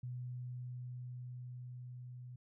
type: tone with level ramp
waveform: sine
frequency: 124.3 Hz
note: B2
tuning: 12 cents sharp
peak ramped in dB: -40 to -47 dBFS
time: 0.03-2.36 s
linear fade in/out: 5 ms
effects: none